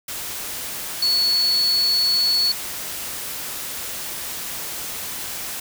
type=tone in noise; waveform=sine; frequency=4410 Hz; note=C#8; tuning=10 cents flat; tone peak=-16 dBFS; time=1.02-2.52 s; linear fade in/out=5 ms; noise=white; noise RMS=-30 dBFS; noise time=0.08-5.6 s; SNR=+11 dB; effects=none